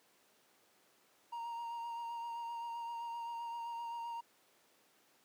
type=tone with vibrato; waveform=triangle; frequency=934 Hz; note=A#5; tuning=3 cents sharp; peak=-38 dBFS; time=1.32-4.21 s; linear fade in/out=10 ms; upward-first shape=sine; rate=7.7 Hz; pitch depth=19 cents each way; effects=pink hiss -69 dBFS RMS until 5.24 s + high-pass 300 Hz 12 dB/octave

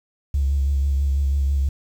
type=tone with vibrato; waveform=triangle; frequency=69.3 Hz; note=C#2; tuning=in tune; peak=-13 dBFS; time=0.34-1.69 s; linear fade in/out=5 ms; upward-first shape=sine; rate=6.1 Hz; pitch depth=39 cents each way; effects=tanh soft clip ceiling -15 dBFS + 8-bit

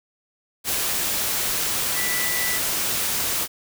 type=tone in noise; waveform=sine; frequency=1975.5 Hz; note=B6; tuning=in tune; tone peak=-27 dBFS; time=1.94-2.6 s; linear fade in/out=50 ms; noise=white; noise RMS=-24 dBFS; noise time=0.64-3.48 s; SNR=-6 dB; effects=none

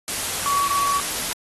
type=tone in noise; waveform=sine; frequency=1131 Hz; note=C#6; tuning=34 cents sharp; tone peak=-19 dBFS; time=0.46-1 s; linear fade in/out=0 ms; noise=white; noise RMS=-26 dBFS; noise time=0.08-1.33 s; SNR=+4 dB; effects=AAC 32 kbps

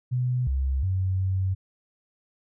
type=tone with pitch steps; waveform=sine; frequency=125.2 / 66.7 / 93.9 / 94.6 Hz; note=B2 / C2 / F#2 / F#2; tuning=+24 / +34 / +26 / +39 cents; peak=-22 dBFS; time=0.11-1.55 s; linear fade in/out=20 ms; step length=360 ms; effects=none

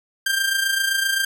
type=tone with amplitude modulation; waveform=sawtooth; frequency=1585 Hz; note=G6; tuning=19 cents sharp; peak=-13 dBFS; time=0.26-1.25 s; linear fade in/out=5 ms; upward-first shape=sine; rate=27.7 Hz; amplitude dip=55%; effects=none

